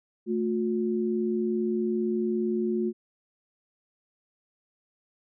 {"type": "tone pair together", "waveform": "sine", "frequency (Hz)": [221.3, 358.9], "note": ["A3", "F4"], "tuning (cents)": [10, 47], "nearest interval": "minor sixth", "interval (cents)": 837, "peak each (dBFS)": -27, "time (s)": [0.26, 2.93], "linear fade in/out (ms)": 50, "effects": []}